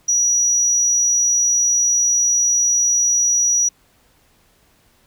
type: tone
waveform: sine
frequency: 5820 Hz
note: F#8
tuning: 29 cents flat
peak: -12 dBFS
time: 0.08-3.69 s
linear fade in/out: 10 ms
effects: tanh soft clip ceiling -10 dBFS + pink hiss -57 dBFS RMS until 5.06 s